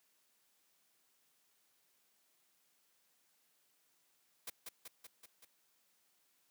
white noise with echo, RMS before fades -44 dBFS, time 4.47-4.5 s, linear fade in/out 5 ms, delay 190 ms, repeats 5, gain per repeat -3 dB, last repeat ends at 5.45 s, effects white hiss -75 dBFS RMS until 6.5 s + high-pass 150 Hz 12 dB/octave

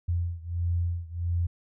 sine beating tone pair, 85.7 / 87.2 Hz, F2 / F2, -32 / -2 cents, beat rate 1.5 Hz, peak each -28 / -30 dBFS, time 0.08-1.47 s, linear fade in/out 10 ms, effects none

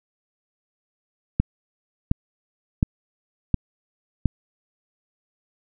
click train, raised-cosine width 5 ms, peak -5 dBFS, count 5, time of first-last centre 1.4-4.257 s, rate 1.4 Hz, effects none

